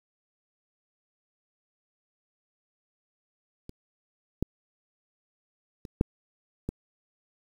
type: clicks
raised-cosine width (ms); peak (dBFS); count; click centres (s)
3; -28 / -13 / -27 / -8 / -17; 5; 3.694 / 4.426 / 5.852 / 6.011 / 6.69
effects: 8-bit